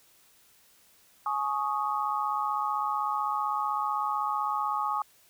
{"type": "chord", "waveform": "sine", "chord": "Ab suspended fourth", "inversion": "none", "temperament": "equal with one note detuned", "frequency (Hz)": [842.7, 1108.7, 1244.5], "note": ["Ab5", "Db6", "Eb6"], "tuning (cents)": [25, 0, 0], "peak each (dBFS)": -31, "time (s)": [1.26, 5.02], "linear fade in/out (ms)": 2, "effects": ["white hiss -61 dBFS RMS until 5.29 s"]}